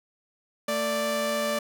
sawtooth tone pair together, 224 / 587.3 Hz, A3 / D5, +31 / 0 cents, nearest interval octave + perfect fourth, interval 1669 cents, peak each -28 / -22 dBFS, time 0.68-1.59 s, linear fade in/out 5 ms, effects none

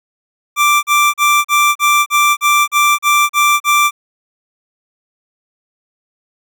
25% pulse tone bursts, 1176 Hz, D6, 2 cents sharp, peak -5 dBFS, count 11, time 0.56-3.91 s, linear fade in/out 50 ms, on 270 ms, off 38 ms, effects none

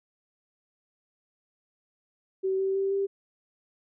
sine tone with pitch steps, 381.4 / 385.6 / 389.9 / 394.2 Hz, G4 / G4 / G4 / G4, -47 / -28 / -9 / +10 cents, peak -24 dBFS, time 2.43-3.07 s, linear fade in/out 20 ms, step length 160 ms, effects none

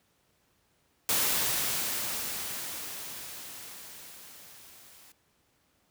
white noise with level ramp, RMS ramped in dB -26 to -55 dBFS, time 1.09-5.12 s, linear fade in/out 2 ms, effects pink hiss -70 dBFS RMS until 5.9 s + high-pass 60 Hz 12 dB/octave

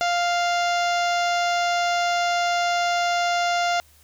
harmonic tone with a mistuned harmonic, 698.5 Hz, F5, in tune, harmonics 1 / 2 / 3 / 4 / 5 / 6 / 7 / 8 / 9 / 10, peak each -21 / -27 / -31 / -33 / -35 / -37 / -38 / -39 / -40 / -41 dBFS, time 0.01-3.8 s, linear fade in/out 0 ms, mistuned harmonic 8, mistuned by -23 cents, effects added 75 Hz sine -56 dBFS peak until 4.03 s + white hiss -56 dBFS RMS until 4.03 s

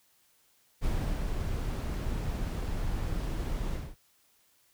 brown noise with ADSR envelope, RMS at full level -29 dBFS, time 0.81-3.96 s, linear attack 35 ms, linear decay 340 ms, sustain -3 dB, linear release 250 ms, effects white hiss -67 dBFS RMS until 4.73 s

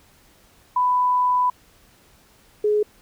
sine tone pair in turn, 995 / 420.4 Hz, B5 / G#4, +13 / +21 cents, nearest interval octave + minor third, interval 1492 cents, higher first, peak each -16 dBFS, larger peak neither, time 0.76-1.5 / 2.64-2.83 s, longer first, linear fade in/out 5 ms, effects pink hiss -55 dBFS RMS until 3.01 s

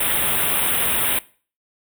white band-stop noise, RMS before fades -20 dBFS, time 0-1.19 s, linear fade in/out 5 ms, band 3700 to 8500 Hz, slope 96 dB/octave, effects noise-tail reverb RT60 0.4 s tail -20 dB re dry

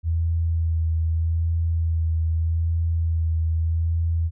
sine tone with vibrato, 82 Hz, E2, 9 cents flat, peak -19 dBFS, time 0.03-4.31 s, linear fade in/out 50 ms, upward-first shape sine, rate 0.81 Hz, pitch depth 21 cents each way, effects none

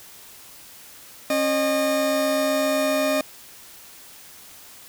40% pulse tone pair together, 271.5 / 611 Hz, C#4 / D#5, -36 / -32 cents, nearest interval octave + major second, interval 1404 cents, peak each -24 / -20 dBFS, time 1.3-3.21 s, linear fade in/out 2 ms, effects white hiss -45 dBFS RMS until 4.88 s

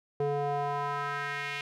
square tone with band-pass filter sweep, 143.5 Hz, D3, 40 cents flat, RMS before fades -32 dBFS, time 0.2-1.61 s, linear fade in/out 2 ms, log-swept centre 480 to 2500 Hz, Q 2.4, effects none

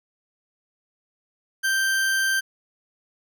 40% pulse tone, 1568 Hz, G6, in tune, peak -19 dBFS, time 1.63-2.41 s, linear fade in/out 20 ms, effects none

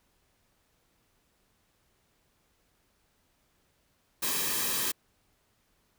white noise with comb filter, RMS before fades -30 dBFS, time 4.22-4.92 s, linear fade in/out 10 ms, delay 1.4 ms, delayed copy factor -0.6, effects pink hiss -71 dBFS RMS until 5.98 s

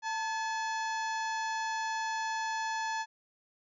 harmonic tone with a mistuned harmonic, 857 Hz, A5, 46 cents flat, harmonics 1 / 2 / 3 / 4 / 5 / 6 / 7 / 8, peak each -33 / -37 / -47 / -49 / -47 / -51 / -48 / -53 dBFS, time 0.02-3.06 s, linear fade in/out 50 ms, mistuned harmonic 1, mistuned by +68 cents, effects none

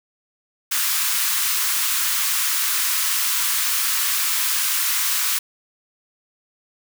white high-pass noise, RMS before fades -21 dBFS, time 0.71-5.39 s, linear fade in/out 10 ms, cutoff 990 Hz, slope 48 dB/octave, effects none

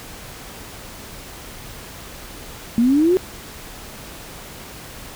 sine exponential sweep, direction up, 225.4 to 382.5 Hz, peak -12 dBFS, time 2.78-3.17 s, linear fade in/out 0 ms, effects pink hiss -37 dBFS RMS until 5.15 s

